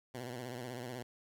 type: tone with vibrato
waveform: 10% pulse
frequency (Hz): 123.47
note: B2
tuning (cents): 0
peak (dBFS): -33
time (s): 0.14-1.03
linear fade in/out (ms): 10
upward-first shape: sine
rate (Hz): 16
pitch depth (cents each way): 91
effects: none